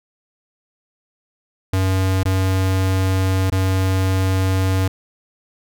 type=tone with dropouts; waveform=square; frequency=94.6 Hz; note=F#2; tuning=39 cents sharp; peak=-16 dBFS; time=1.73-4.88 s; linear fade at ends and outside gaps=5 ms; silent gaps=2.233-2.253 / 3.501-3.521 s; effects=none